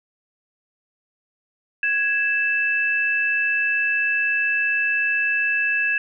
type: tone pair together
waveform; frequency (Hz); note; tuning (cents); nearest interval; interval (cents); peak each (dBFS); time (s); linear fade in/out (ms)
sine; 1661.2 / 2637; G#6 / E7; 0 / 0; minor sixth; 800; -21; 1.83-5.98; 2
effects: none